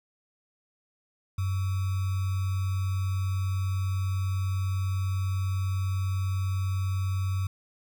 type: tone with sample-and-hold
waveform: sine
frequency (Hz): 95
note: F#2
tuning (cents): +46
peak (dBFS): -25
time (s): 1.38-7.47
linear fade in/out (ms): 5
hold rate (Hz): 1225
effects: none